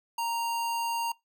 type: tone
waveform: square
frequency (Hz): 930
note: A#5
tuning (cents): -4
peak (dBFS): -29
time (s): 0.18-1.12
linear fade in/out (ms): 5
effects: noise-tail reverb RT60 0.2 s tail -23 dB re dry